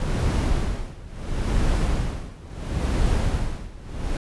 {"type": "noise with tremolo", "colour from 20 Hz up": "brown", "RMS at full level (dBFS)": -20, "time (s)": [0, 4.17], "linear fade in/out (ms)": 2, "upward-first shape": "sine", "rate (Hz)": 0.73, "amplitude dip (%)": 90, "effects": ["resampled to 24000 Hz"]}